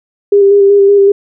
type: tone with vibrato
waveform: sine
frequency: 400.2 Hz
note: G4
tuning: 36 cents sharp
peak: -3 dBFS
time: 0.32-1.12 s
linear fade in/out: 5 ms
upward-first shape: square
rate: 5.3 Hz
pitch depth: 19 cents each way
effects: none